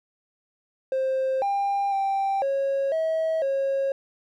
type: tone with pitch steps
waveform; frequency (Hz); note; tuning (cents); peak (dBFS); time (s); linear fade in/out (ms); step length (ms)
triangle; 527 / 798 / 784 / 548 / 643 / 545; C5 / G5 / G5 / C#5 / E5 / C#5; +12 / +31 / 0 / -20 / -43 / -29; -19; 0.92-3.92; 2; 500
effects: tanh soft clip ceiling -17 dBFS